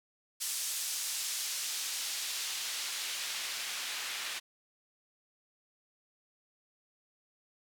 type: noise with band-pass filter sweep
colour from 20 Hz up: white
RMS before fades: -37 dBFS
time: 0.4-4.4 s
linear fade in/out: 20 ms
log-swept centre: 6900 to 2400 Hz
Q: 0.76
effects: none